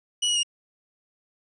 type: tone with pitch steps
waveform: sawtooth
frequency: 2933 / 2908 / 2851 Hz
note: F#7 / F#7 / F7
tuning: -16 / -31 / +35 cents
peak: -18 dBFS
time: 0.22-0.433 s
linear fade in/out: 10 ms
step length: 71 ms
effects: resampled to 22050 Hz